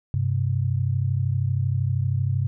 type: tone pair together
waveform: sine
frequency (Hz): 98 / 130.81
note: G2 / C3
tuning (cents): 0 / 0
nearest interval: perfect fourth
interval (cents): 500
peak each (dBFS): -23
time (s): 0.14-2.47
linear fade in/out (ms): 0
effects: none